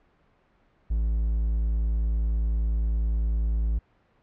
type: tone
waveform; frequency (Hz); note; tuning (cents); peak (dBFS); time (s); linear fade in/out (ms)
triangle; 55; A1; 0; -20; 0.9-3.79; 10
effects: pink hiss -64 dBFS RMS until 4.22 s + low-pass 2000 Hz 12 dB/octave